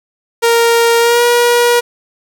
sawtooth tone with pitch glide, 465.6 to 479.5 Hz, A#4 to A#4, -2 to +49 cents, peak -4 dBFS, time 0.42-1.81 s, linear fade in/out 20 ms, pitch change +51 cents, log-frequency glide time 0.99-1.23 s, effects none

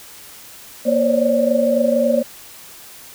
sine tone cluster, 235.6 / 534 / 561 / 585 Hz, A#3 / C5 / C#5 / D5, +19 / +35 / +21 / -7 cents, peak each -19 dBFS, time 0.85-2.23 s, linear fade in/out 20 ms, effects white hiss -40 dBFS RMS until 3.14 s

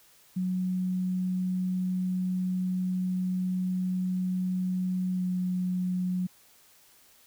sine tone with pitch glide, 183.9 to 182.21 Hz, F#3 to F#3, -10 to -26 cents, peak -26 dBFS, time 0.36-6.27 s, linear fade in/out 10 ms, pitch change -16 cents, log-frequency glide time 5.16-5.22 s, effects white hiss -59 dBFS RMS until 7.26 s

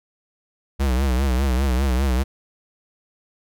square tone with vibrato, 65.41 Hz, C2, in tune, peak -18 dBFS, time 0.79-2.24 s, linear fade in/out 20 ms, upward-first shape triangle, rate 5 Hz, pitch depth 140 cents each way, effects none

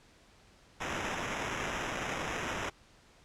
white noise with sample-and-hold, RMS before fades -36 dBFS, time 0.8-2.7 s, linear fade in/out 10 ms, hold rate 4410 Hz, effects pink hiss -61 dBFS RMS until 3.24 s + low-pass 7000 Hz 12 dB/octave

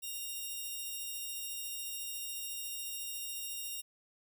5% pulse tone pair together, 2794 / 3730 Hz, F7 / A#7, 0 / 0 cents, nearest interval perfect fourth, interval 500 cents, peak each -31 / -36 dBFS, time 0.02-3.82 s, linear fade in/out 20 ms, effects none

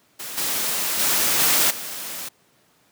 white noise with level steps, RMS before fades -33 / -24 / -20 / -18 / -32 dBFS, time 0.19-2.29 s, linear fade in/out 10 ms, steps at 0.37 / 0.99 / 1.39 / 1.7 s, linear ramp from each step 10 ms, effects pink hiss -60 dBFS RMS until 2.91 s + high-pass 150 Hz 12 dB/octave

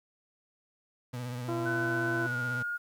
35% pulse tone with vibrato, 123.3 Hz, B2, 2 cents flat, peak -33 dBFS, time 1.13-2.63 s, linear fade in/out 10 ms, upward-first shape sine, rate 16 Hz, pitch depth 47 cents each way
harmonic tone, 340 Hz, F4, 46 cents flat, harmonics 1 / 2 / 3 / 4, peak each -32 / -38 / -42 / -44 dBFS, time 1.48-2.27 s, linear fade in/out 10 ms
sine tone with pitch glide, 1503 to 1426 Hz, F#6 to F6, +27 to +36 cents, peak -31 dBFS, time 1.65-2.78 s, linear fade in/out 20 ms, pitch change -91 cents, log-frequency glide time 2.2-2.37 s
effects 10-bit

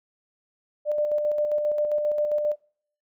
sine tone with tremolo, 596 Hz, D5, 25 cents sharp, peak -20 dBFS, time 0.85-2.56 s, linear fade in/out 50 ms, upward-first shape square, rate 7.5 Hz, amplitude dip 35%, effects noise-tail reverb RT60 0.6 s tail -25 dB re dry

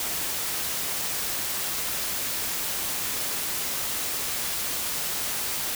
white noise, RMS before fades -29 dBFS, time 0-5.75 s, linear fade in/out 2 ms, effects none

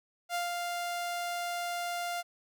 sawtooth tone with ADSR envelope, 698.5 Hz, F5, in tune, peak -26 dBFS, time 0.29-2.23 s, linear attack 56 ms, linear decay 150 ms, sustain -3 dB, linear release 32 ms, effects none

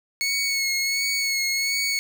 20% pulse tone with vibrato, 2200 Hz, C#7, 14 cents flat, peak -17 dBFS, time 0.21-1.99 s, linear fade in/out 0 ms, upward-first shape sine, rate 1.4 Hz, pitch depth 29 cents each way, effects none

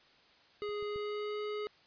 square tone with pitch glide, 415.3 to 420.1 Hz, G#4 to G#4, 0 to +20 cents, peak -36 dBFS, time 0.62-1.67 s, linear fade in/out 0 ms, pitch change +20 cents, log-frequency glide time 0.85-1.41 s
clicks, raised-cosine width 5 ms, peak -48 / -44 / -38 dBFS, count 3, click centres 0.691 / 0.826 / 0.96 s
effects white hiss -63 dBFS RMS until 1.86 s + resampled to 11025 Hz

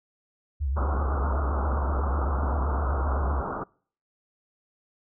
sine tone with vibrato, 69.3 Hz, C#2, in tune, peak -24 dBFS, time 0.6-3.42 s, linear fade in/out 20 ms, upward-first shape triangle, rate 7.8 Hz, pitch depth 160 cents each way
white low-pass noise, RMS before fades -32 dBFS, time 0.76-3.64 s, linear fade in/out 10 ms, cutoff 1400 Hz, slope 96 dB/octave
effects noise-tail reverb RT60 0.5 s tail -26 dB re dry

